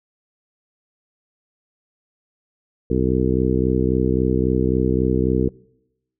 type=harmonic tone; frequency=63.7 Hz; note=C2; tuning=46 cents flat; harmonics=1 / 2 / 3 / 4 / 5 / 6 / 7; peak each=-24 / -24 / -24 / -24 / -24 / -24 / -24 dBFS; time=2.9-5.49 s; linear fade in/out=5 ms; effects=noise-tail reverb RT60 0.9 s tail -24 dB re dry